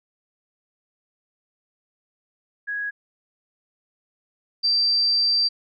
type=tone pair in turn; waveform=sine; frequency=1661.2 / 4690 Hz; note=G#6 / D8; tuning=0 / -3 cents; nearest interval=octave + tritone; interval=1797 cents; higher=second; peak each=-25 / -17 dBFS; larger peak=second; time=2.67-2.91 / 4.63-5.49 s; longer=second; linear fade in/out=20 ms; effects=none